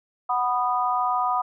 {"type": "chord", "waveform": "sine", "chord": "B major", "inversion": "second", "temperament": "just", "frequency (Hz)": [740.8, 987.8, 1234.7], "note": ["F#5", "B5", "D#6"], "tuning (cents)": [2, 0, -14], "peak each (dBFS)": -25, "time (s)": [0.29, 1.42], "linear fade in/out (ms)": 10, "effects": []}